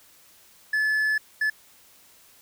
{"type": "tone bursts at uneven times", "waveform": "triangle", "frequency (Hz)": 1727, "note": "A6", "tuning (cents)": -33, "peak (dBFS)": -19, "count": 2, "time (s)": [[0.73, 1.18], [1.41, 1.5]], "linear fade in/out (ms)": 5, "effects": ["white hiss -55 dBFS RMS until 2.41 s"]}